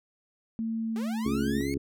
sine tone with pitch glide, 225 to 221.1 Hz, A3 to A3, +39 to +9 cents, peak -28 dBFS, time 0.59-1.61 s, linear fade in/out 0 ms, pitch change -30 cents, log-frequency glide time 0.79-1.38 s
sawtooth linear sweep, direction up, 374.4 to 2217 Hz, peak -35 dBFS, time 0.96-1.74 s, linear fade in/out 0 ms
harmonic tone, 69.3 Hz, C#2, in tune, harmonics 1 / 2 / 3 / 4 / 5 / 6, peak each -38 / -37 / -42 / -30 / -35 / -35 dBFS, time 1.25-1.78 s, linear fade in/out 10 ms
effects none

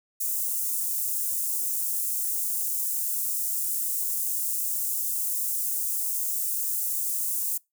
white high-pass noise, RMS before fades -28 dBFS, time 0.2-7.58 s, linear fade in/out 10 ms, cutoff 7600 Hz, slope 24 dB/octave, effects noise-tail reverb RT60 0.2 s tail -24 dB re dry

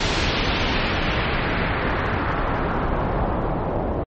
pink noise with low-pass filter sweep, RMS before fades -22 dBFS, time 0-4.04 s, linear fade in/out 10 ms, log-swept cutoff 4300 to 670 Hz, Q 1.3, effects MP3 32 kbps

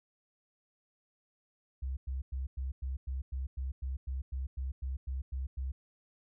sine tone bursts, 65.8 Hz, C2, 10 cents sharp, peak -33 dBFS, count 16, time 1.82-5.72 s, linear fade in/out 10 ms, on 150 ms, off 100 ms, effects none

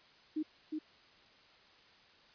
sine tone with echo, 309.3 Hz, D#4, 10 cents flat, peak -32 dBFS, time 0.36-0.43 s, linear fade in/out 10 ms, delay 360 ms, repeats 1, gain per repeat -3 dB, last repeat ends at 0.79 s, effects white hiss -62 dBFS RMS until 2.34 s + resampled to 11025 Hz

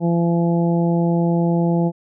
harmonic tone, 170 Hz, F3, 46 cents flat, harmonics 1 / 2 / 3 / 4 / 5, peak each -16 / -22 / -26 / -28 / -30 dBFS, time 0-1.92 s, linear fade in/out 50 ms, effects none

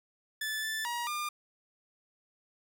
sawtooth tone with pitch steps, 1743 / 1758 / 953 / 1203 Hz, A6 / A6 / A#5 / D6, -17 / -2 / +38 / +41 cents, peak -29 dBFS, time 0.41-1.29 s, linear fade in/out 5 ms, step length 220 ms, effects none

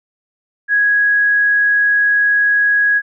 sine tone, 1661.2 Hz, G#6, in tune, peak -10 dBFS, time 0.68-3.02 s, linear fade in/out 50 ms, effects none

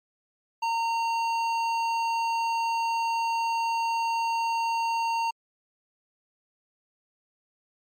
triangle tone with hard clipping, 918 Hz, A#5, 27 cents flat, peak -26 dBFS, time 0.62-5.31 s, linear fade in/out 10 ms, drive 15 dB, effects MP3 64 kbps

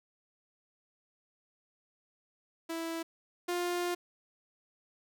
sawtooth tone pair in turn, 329.6 / 352.3 Hz, E4 / F4, 0 / +15 cents, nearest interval minor second, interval 115 cents, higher second, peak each -31 / -27 dBFS, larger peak second, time 2.69-3.03 / 3.48-3.95 s, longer second, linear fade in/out 10 ms, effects none

